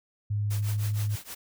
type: tone with pitch glide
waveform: sine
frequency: 103.7 to 104.72 Hz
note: G#2 to G#2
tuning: -2 to +15 cents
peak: -25 dBFS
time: 0.3-1.16 s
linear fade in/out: 10 ms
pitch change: +17 cents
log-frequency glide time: 0.53-0.76 s
type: noise with tremolo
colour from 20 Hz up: white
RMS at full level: -38 dBFS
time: 0.5-1.35 s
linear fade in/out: 10 ms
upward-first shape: triangle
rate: 6.4 Hz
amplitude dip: 95%
effects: none